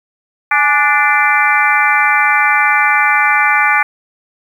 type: harmonic tone with a mistuned harmonic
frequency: 293.7 Hz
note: D4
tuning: in tune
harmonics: 3 / 4 / 5 / 6 / 7 / 8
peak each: -16 / -16 / -16 / -16 / -16 / -16 dBFS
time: 0.51-3.83 s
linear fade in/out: 5 ms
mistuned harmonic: 3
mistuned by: -78 cents
effects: 7-bit